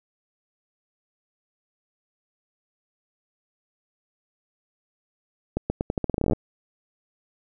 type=accelerating click train; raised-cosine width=2 ms; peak=-10 dBFS; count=17; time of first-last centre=5.57-6.333 s; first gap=130 ms; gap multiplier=0.84; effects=none